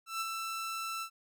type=tone with ADSR envelope; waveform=sawtooth; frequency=1332 Hz; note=E6; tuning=18 cents sharp; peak=-28 dBFS; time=0.06-1.1 s; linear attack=150 ms; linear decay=24 ms; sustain=-4 dB; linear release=79 ms; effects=none